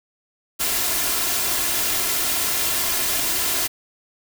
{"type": "noise with comb filter", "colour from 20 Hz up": "white", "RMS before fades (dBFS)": -22, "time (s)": [0.59, 3.68], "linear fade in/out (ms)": 20, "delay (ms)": 2.9, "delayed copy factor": 0.5, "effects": []}